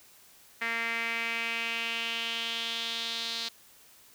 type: tone with band-pass filter sweep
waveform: sawtooth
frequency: 230 Hz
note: A#3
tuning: 23 cents flat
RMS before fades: -33 dBFS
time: 0.61-3.49 s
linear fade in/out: 10 ms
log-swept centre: 2000 to 4100 Hz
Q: 4
effects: white hiss -57 dBFS RMS until 4.14 s